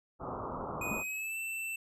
white low-pass noise, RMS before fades -39 dBFS, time 0.19-1.04 s, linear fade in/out 50 ms, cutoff 1300 Hz, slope 96 dB/octave
square tone with pitch glide, 2489 to 2668 Hz, D#7 to E7, 0 to +20 cents, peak -36 dBFS, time 0.81-1.76 s, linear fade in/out 5 ms, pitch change +120 cents, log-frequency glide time 0.98-1.37 s
sine tone with exponential decay, 215.5 Hz, A3, 36 cents flat, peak -33 dBFS, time 0.91-1.09 s, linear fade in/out 5 ms, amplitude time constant 37 ms
effects none

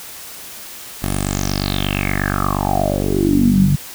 10% pulse tone with low-pass filter sweep, 48.48 Hz, G1, 18 cents flat, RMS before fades -17 dBFS, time 1.02-3.76 s, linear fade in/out 10 ms, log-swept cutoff 12000 to 150 Hz, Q 8.3, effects white hiss -34 dBFS RMS until 3.94 s

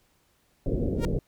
pink low-pass noise, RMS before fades -27 dBFS, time 0.66-1.19 s, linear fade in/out 2 ms, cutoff 550 Hz, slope 48 dB/octave
sawtooth tone with exponential growth, 466.2 Hz, A#4, in tune, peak -22 dBFS, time 0.96-1.05 s, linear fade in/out 1 ms, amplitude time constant 18 ms
effects pink hiss -67 dBFS RMS until 1.27 s

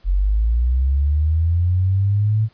sine linear sweep, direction up, 44.01 to 111.1 Hz, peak -14 dBFS, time 0.04-2.49 s, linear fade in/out 50 ms, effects pink hiss -57 dBFS RMS until 2.53 s + resampled to 11025 Hz

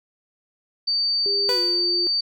sine tone, 4600 Hz, D8, 37 cents flat, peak -19 dBFS, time 0.87-2.21 s, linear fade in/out 10 ms
sine tone with pitch glide, 401.1 to 353.2 Hz, G4 to F4, +40 to +20 cents, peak -27 dBFS, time 1.26-2.07 s, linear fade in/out 0 ms, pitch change -220 cents, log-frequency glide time 1.5-1.59 s
sawtooth tone with exponential decay, 492.6 Hz, B4, 5 cents flat, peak -18 dBFS, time 1.49-2 s, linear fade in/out 0 ms, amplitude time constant 110 ms
effects none

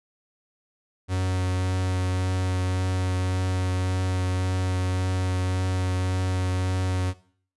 45% pulse tone with vibrato, 92.5 Hz, F#2, in tune, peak -23 dBFS, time 1.08-7.14 s, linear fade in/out 50 ms, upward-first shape triangle, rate 1.8 Hz, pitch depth 10 cents each way, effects noise-tail reverb RT60 0.5 s tail -17 dB re dry + resampled to 24000 Hz

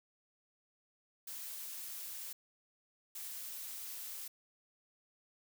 blue noise bursts at uneven times, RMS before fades -45 dBFS, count 2, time 1.27-2.33 / 3.15-4.28 s, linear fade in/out 5 ms, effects none

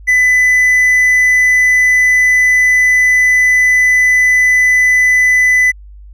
triangle tone, 2000 Hz, B6, 21 cents sharp, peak -5 dBFS, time 0.07-5.72 s, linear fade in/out 20 ms, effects added 50 Hz sine -32 dBFS peak until 6.13 s

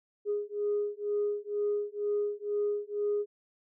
sine beating tone pair, 412.2 / 414.3 Hz, G#4 / G#4, -13 / -4 cents, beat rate 2.1 Hz, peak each -31 dBFS, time 0.25-3.26 s, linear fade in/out 50 ms, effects tanh soft clip ceiling -22 dBFS

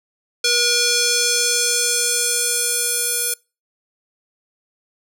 square tone with band-pass filter sweep, 480.2 Hz, B4, 49 cents flat, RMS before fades -19 dBFS, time 0.44-3.34 s, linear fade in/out 5 ms, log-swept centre 5000 to 11000 Hz, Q 1.5, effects noise-tail reverb RT60 0.3 s tail -26 dB re dry

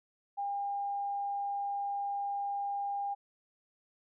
sine tone, 804 Hz, G5, 44 cents sharp, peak -32 dBFS, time 0.37-3.15 s, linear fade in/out 20 ms, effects none

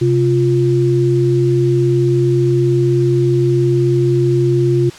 sine tone pair together, 131.1 / 350 Hz, C3 / F4, +4 / +4 cents, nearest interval octave + perfect fourth, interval 1700 cents, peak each -13 dBFS, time 0.01-4.9 s, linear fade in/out 10 ms, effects white hiss -36 dBFS RMS until 4.98 s + low-pass 6000 Hz 12 dB/octave

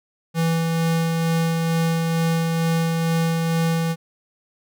square tone with tremolo, 164.81 Hz, E3, in tune, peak -18 dBFS, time 0.34-3.96 s, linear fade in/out 50 ms, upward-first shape sine, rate 2.2 Hz, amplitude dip 25%, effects none

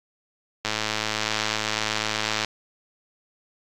click train, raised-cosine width 0.2 ms, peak -7 dBFS, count 195, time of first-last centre 0.65-2.446 s, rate 108 Hz, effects AAC 64 kbps

